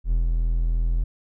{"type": "tone with ADSR envelope", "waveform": "triangle", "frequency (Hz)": 41.5, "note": "E1", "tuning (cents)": 12, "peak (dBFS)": -15, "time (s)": [0.04, 1.04], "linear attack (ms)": 76, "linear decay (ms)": 130, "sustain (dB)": -2, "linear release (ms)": 8, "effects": []}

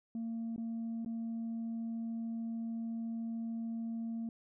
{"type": "tone with dropouts", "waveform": "sine", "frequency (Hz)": 228.4, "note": "A#3", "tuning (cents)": -35, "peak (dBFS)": -34, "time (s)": [0.15, 4.29], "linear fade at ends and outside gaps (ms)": 2, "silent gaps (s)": [[0.562, 0.579], [1.048, 1.06]], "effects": ["tanh soft clip ceiling -34 dBFS"]}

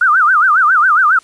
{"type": "tone with vibrato", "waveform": "sine", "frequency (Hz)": 1361, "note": "F6", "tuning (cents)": -45, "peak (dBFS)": -7, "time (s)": [0.01, 1.19], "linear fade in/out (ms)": 5, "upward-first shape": "sine", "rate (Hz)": 7.3, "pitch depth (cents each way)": 240, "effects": ["white hiss -47 dBFS RMS until 1.23 s", "resampled to 22050 Hz"]}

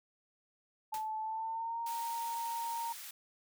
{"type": "tone with pitch glide", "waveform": "sine", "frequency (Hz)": [871, 928.1], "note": ["A5", "A#5"], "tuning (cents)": [-18, -8], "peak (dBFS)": -35, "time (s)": [0.92, 2.93], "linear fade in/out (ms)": 10, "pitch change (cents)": 110, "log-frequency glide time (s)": [1.2, 1.8]}
{"type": "noise with exponential decay", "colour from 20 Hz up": "white", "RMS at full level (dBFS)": -42, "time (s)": [0.94, 1.11], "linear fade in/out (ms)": 1, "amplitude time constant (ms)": 35}
{"type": "high-pass noise", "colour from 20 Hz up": "white", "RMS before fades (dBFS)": -47, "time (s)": [1.86, 3.11], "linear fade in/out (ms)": 5, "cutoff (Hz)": 1200, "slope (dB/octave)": 12}
{"effects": []}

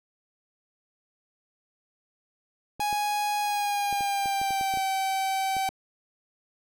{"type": "clicks", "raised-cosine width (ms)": 2, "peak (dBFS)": -27, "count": 12, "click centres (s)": [2.796, 2.928, 3.927, 4.008, 4.258, 4.415, 4.507, 4.611, 4.739, 4.773, 5.567, 5.69]}
{"type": "tone with pitch glide", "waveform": "45% pulse", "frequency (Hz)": [830.6, 770.5], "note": ["G#5", "G5"], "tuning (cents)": [0, -30], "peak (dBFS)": -25, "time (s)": [2.8, 5.69], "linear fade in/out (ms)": 2, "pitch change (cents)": -130, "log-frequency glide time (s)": [3.41, 4.82]}
{"effects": []}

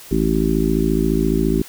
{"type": "harmonic tone", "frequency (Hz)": 54.5, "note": "A1", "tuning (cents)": -16, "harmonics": [1, 3, 4, 5, 6, 7], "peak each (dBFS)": [-22, -22, -22, -22, -22, -22], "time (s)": [0.11, 1.62], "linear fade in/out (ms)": 5, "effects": ["white hiss -40 dBFS RMS until 1.68 s"]}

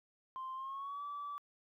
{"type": "tone with pitch glide", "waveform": "sine", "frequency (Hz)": [1046.5, 1154.5], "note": ["C6", "D6"], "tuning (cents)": [0, -30], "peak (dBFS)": -39, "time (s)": [0.36, 1.38], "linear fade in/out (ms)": 0, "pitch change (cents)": 170, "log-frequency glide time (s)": [0.54, 1.03], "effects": ["tanh soft clip ceiling -37 dBFS", "13-bit"]}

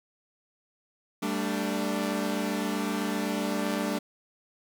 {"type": "chord", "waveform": "sawtooth", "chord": "G suspended second", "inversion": "none", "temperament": "equal with one note detuned", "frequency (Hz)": [196, 223.8, 293.7], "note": ["G3", "A3", "D4"], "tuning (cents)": [0, 30, 0], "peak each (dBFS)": -28, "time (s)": [1.22, 3.99], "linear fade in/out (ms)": 10, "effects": ["10-bit"]}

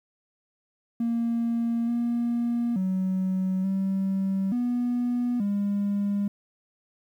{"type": "tone with pitch steps", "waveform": "triangle", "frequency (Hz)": [232.7, 236.9, 187.6, 192.8, 243.6, 202.2], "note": ["A#3", "A#3", "F#3", "G3", "B3", "G#3"], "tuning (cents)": [-3, 28, 24, -28, -24, -46], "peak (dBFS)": -20, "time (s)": [1, 6.28], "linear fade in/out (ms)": 5, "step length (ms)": 880, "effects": ["tanh soft clip ceiling -19 dBFS", "10-bit"]}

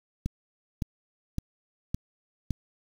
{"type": "click train", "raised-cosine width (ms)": 5, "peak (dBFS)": -16, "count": 5, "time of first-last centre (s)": [0.26, 2.507], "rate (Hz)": 1.78, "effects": ["7-bit"]}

